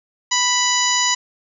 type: harmonic tone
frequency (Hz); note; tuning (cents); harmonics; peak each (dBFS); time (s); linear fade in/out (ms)
988; B5; 0; 1 / 2 / 3 / 4 / 5 / 6 / 7; -22 / -23 / -24 / -25 / -25 / -24 / -21; 0.31-1.15; 10
effects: none